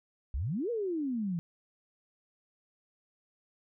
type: exponential two-way sweep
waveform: sine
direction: up then down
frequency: 56.2 to 492 to 162.6 Hz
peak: -30 dBFS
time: 0.34-1.39 s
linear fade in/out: 0 ms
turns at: 0.7 s
effects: none